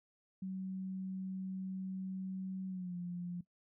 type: tone with pitch glide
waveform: sine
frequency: 188.8 to 176.16 Hz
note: F#3 to F3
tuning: +35 to +15 cents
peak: -38 dBFS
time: 0.42-3.41 s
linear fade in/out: 5 ms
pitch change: -120 cents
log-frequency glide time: 2.68-2.96 s
effects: noise-tail reverb RT60 0.1 s tail -18 dB re dry